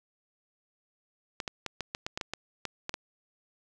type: clicks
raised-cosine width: 0.2 ms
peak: -16 dBFS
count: 12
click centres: 1.402 / 1.478 / 1.663 / 1.807 / 1.949 / 2.065 / 2.175 / 2.212 / 2.336 / 2.653 / 2.894 / 2.941 s
effects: none